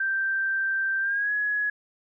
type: tone with pitch glide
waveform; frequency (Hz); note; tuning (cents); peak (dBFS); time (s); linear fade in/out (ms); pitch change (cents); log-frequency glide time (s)
sine; 1568 to 1680.5; G6 to G#6; 0 to +20; -23; 0-1.7; 5; +120; 1-1.32
effects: none